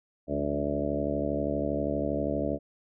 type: harmonic tone with a mistuned harmonic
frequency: 72.5 Hz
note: D2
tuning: 22 cents flat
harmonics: 1 / 2 / 3 / 4 / 5 / 6 / 7 / 8 / 9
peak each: -37 / -38 / -36 / -32 / -38 / -37 / -38 / -33 / -35 dBFS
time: 0.27-2.59 s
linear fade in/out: 50 ms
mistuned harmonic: 3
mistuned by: -40 cents
effects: none